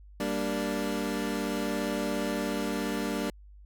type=chord; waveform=25% pulse; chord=G minor; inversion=none; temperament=equal; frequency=196 / 233.1 / 293.7 Hz; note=G3 / Bb3 / D4; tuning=0 / 0 / 0 cents; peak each=-30 / -30 / -29 dBFS; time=0.2-3.3 s; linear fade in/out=2 ms; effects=added 50 Hz sine -48 dBFS peak until 3.65 s